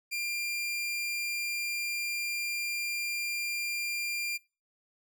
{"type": "tone", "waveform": "sawtooth", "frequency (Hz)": 2390, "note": "D7", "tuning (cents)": 30, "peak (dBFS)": -28, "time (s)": [0.11, 4.38], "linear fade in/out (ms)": 20, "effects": ["noise-tail reverb RT60 0.3 s tail -23 dB re dry"]}